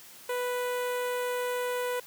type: tone with notch filter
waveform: sawtooth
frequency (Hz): 493.9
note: B4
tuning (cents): 0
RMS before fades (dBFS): -31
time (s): 0.29-2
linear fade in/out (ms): 5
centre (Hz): 5100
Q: 1
effects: white hiss -50 dBFS RMS until 2.06 s + high-pass 100 Hz 12 dB/octave